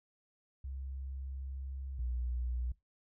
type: tone pair in turn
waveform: sine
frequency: 66.8 / 61.11 Hz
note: C2 / B1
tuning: +36 / -18 cents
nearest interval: major second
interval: 154 cents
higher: first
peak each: -39 / -33 dBFS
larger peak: second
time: 0.64-1.99 / 1.99-2.72 s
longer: first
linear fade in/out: 5 ms
effects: noise-tail reverb RT60 0.2 s tail -21 dB re dry